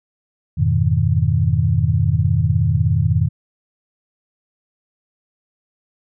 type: chord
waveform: sine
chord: F half-diminished seventh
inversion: none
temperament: equal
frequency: 87.31 / 103.83 / 123.47 / 155.56 Hz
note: F2 / Ab2 / Cb3 / Eb3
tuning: 0 / 0 / 0 / 0 cents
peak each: -19 dBFS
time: 0.57-3.29 s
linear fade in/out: 20 ms
effects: none